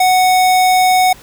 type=tone; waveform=square; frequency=740 Hz; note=F#5; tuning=in tune; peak=-9 dBFS; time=0-1.13 s; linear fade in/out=5 ms; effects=pink hiss -40 dBFS RMS until 1.22 s